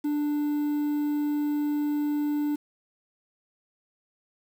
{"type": "tone with quantisation", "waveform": "triangle", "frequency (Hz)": 294.9, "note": "D4", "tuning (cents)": 7, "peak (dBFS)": -22, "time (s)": [0.04, 2.56], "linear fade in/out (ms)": 10, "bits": 8, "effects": []}